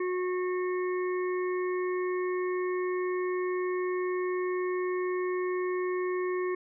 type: harmonic tone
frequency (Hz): 364.4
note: F#4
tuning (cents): -26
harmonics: 1 / 3 / 5 / 6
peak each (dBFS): -28 / -38 / -42 / -44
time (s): 0-6.55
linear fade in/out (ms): 5
effects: none